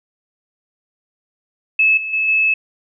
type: tone with level steps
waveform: sine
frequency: 2600 Hz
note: E7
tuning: 24 cents flat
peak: -10 / -22 / -15 / -12 dBFS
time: 1.79-2.54 s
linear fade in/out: 5 ms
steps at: 1.97 / 2.13 / 2.28 s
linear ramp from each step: 5 ms
effects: none